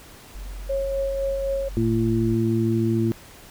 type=tone; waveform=sine; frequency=46 Hz; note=F#1; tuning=9 cents flat; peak=-31 dBFS; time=0.35-2.35 s; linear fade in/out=0 ms
type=tone with tremolo; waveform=sine; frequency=547 Hz; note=C#5; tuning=23 cents flat; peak=-21 dBFS; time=0.69-1.69 s; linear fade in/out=10 ms; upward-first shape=triangle; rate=3.9 Hz; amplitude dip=35%
type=harmonic tone; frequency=113.2 Hz; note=A2; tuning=50 cents sharp; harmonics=1 / 2 / 3; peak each=-23 / -23 / -23 dBFS; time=1.77-3.12 s; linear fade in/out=0 ms
effects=pink hiss -46 dBFS RMS until 3.5 s